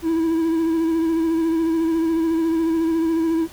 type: tone with vibrato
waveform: triangle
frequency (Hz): 326.9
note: E4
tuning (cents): -14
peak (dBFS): -15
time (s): 0.02-3.48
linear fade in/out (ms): 50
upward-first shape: sine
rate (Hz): 14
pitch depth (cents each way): 33
effects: added 60 Hz sine -47 dBFS peak until 3.52 s + pink hiss -44 dBFS RMS until 3.52 s